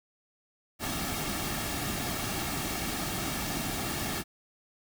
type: noise with comb filter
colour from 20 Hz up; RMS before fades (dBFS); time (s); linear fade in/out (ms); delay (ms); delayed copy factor
pink; -33; 0.79-4.24; 50; 2; -0.55
effects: none